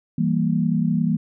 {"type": "chord", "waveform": "sine", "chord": "E diminished", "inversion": "none", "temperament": "equal", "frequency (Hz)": [164.81, 196, 233.1], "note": ["E3", "G3", "Bb3"], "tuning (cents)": [0, 0, 0], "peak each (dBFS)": [-21, -23, -22], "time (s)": [0.18, 1.17], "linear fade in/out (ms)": 5, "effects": []}